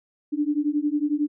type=beating tone pair; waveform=sine; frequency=290 / 301 Hz; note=D4 / D4; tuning=-22 / +43 cents; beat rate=11 Hz; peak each=-24 dBFS; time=0.32-1.28 s; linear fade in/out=20 ms; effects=none